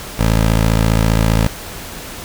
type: tone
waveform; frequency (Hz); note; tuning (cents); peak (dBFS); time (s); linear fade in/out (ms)
15% pulse; 55; A1; 0; -5; 0.19-1.47; 5
effects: pink hiss -30 dBFS RMS until 2.24 s